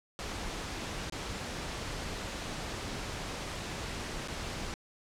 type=noise with dropouts; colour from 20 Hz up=pink; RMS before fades=-38 dBFS; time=0.19-4.74 s; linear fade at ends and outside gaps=0 ms; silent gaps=1.098-1.123 / 4.276-4.283 s; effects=low-pass 7000 Hz 12 dB/octave